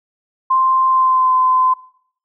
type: tone with pitch glide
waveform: sine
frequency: 1046.5 to 1027.3 Hz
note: C6 to C6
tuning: 0 to -32 cents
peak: -11 dBFS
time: 0.5-1.74 s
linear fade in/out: 10 ms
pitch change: -32 cents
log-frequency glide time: 0.87-1.34 s
effects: noise-tail reverb RT60 0.6 s tail -18 dB re dry